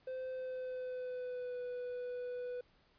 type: tone with pitch glide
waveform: triangle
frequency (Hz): 516 to 493.8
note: C5 to B4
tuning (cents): -24 to 0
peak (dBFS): -37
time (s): 0.07-2.61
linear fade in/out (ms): 5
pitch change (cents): -76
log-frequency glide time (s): 0.31-1.6
effects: pink hiss -70 dBFS RMS until 2.98 s + resampled to 11025 Hz